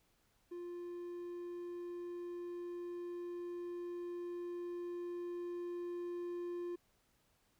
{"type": "tone with level ramp", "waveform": "triangle", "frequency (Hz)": 350, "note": "F4", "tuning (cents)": 4, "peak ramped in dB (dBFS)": [-41, -37], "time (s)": [0.51, 6.76], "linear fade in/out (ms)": 10, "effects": ["pink hiss -75 dBFS RMS until 7.59 s"]}